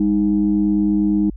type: tone pair together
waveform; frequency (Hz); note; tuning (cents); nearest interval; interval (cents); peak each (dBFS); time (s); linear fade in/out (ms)
sine; 202.3 / 311.1; G#3 / D#4; -45 / 0; perfect fifth; 745; -16; 0-1.3; 5
effects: tanh soft clip ceiling -7 dBFS + added 50 Hz sine -31 dBFS peak until 1.36 s